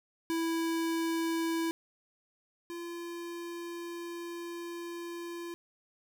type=tone pair in turn; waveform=square; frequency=329.6 / 342.6 Hz; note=E4 / F4; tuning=0 / -33 cents; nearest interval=minor second; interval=67 cents; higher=second; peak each=-30 / -39 dBFS; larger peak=first; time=0.3-1.71 / 2.7-5.54 s; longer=second; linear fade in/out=0 ms; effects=none